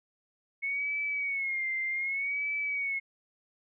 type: tone with vibrato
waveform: sine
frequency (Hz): 2194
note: C#7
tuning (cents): -18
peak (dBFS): -29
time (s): 0.62-3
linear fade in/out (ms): 20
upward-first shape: sine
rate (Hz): 0.65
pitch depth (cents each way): 85
effects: none